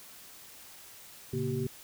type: tone cluster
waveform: sine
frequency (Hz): 115.7 / 139.7 / 235.1 / 384.2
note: A#2 / C#3 / A#3 / G4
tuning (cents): -13 / +14 / +15 / -35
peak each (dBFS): -36 / -34 / -36 / -34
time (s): 1.33-1.67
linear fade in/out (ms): 5
effects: white hiss -51 dBFS RMS until 1.83 s